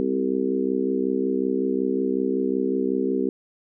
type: harmonic tone with a mistuned harmonic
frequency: 65.41 Hz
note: C2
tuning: in tune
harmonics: 3 / 4 / 5 / 6 / 7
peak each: -30 / -25 / -29 / -25 / -30 dBFS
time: 0-3.29 s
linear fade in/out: 0 ms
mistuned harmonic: 3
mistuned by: +24 cents
effects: none